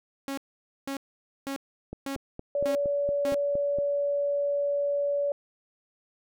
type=tone bursts; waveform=sawtooth; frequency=274.4 Hz; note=C#4; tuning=17 cents flat; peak=-27 dBFS; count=6; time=0.28-3.344 s; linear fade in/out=0 ms; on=94 ms; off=500 ms
type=click train; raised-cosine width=2 ms; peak=-23 dBFS; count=9; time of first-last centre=1.93-3.786 s; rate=4.31 Hz
type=tone; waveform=sine; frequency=571 Hz; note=D5; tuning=49 cents flat; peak=-24 dBFS; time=2.55-5.32 s; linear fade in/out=2 ms
effects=none